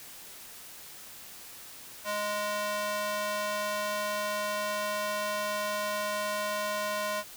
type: tone with high-pass filter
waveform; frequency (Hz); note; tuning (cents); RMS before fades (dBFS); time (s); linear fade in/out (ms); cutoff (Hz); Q
square; 207.7; G#3; 0; -32; 2.04-7.24; 50; 750; 1.4
effects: white hiss -47 dBFS RMS until 7.36 s